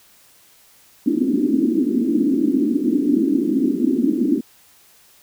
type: band-pass noise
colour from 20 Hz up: pink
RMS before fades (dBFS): -18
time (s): 1.06-4.41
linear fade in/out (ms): 10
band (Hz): 240 to 320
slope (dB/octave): 48
effects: white hiss -52 dBFS RMS until 5.22 s